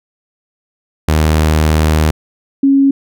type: tone pair in turn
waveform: sawtooth / sine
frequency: 77.78 / 274.7 Hz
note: D#2 / C#4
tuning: 0 / -16 cents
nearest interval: octave + minor seventh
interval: 2184 cents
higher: second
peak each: -5 / -6 dBFS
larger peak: first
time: 1.08-2.11 / 2.63-2.91 s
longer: first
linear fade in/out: 5 ms
effects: none